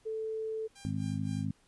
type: tone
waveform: sine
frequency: 440 Hz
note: A4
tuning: in tune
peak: -33 dBFS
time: 0.05-0.68 s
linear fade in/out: 20 ms
type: tone with tremolo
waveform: 5% pulse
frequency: 797 Hz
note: G5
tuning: 28 cents sharp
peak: -38 dBFS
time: 0.75-1.46 s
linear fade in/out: 10 ms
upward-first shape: sine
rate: 3.8 Hz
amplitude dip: 90%
type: harmonic tone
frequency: 51.91 Hz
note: G#1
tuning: in tune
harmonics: 2 / 3 / 4 / 5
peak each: -36 / -36 / -37 / -38 dBFS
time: 0.85-1.51 s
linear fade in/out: 0 ms
effects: pink hiss -67 dBFS RMS until 1.67 s + resampled to 24000 Hz